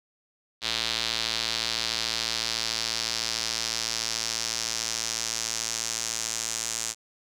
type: tone with band-pass filter sweep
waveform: square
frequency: 56.9 Hz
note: A#1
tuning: 41 cents flat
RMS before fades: -30 dBFS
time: 0.61-6.95 s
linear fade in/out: 50 ms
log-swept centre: 4000 to 6900 Hz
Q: 2.6
effects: none